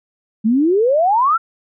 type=exponential sweep; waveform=sine; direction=up; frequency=207.9 to 1396.9 Hz; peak=-11 dBFS; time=0.44-1.38 s; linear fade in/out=20 ms; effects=none